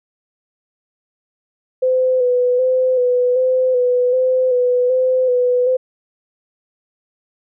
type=tone with vibrato; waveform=sine; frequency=504 Hz; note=B4; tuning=35 cents sharp; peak=-12 dBFS; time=1.82-5.77 s; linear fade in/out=10 ms; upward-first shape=square; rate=1.3 Hz; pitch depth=30 cents each way; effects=none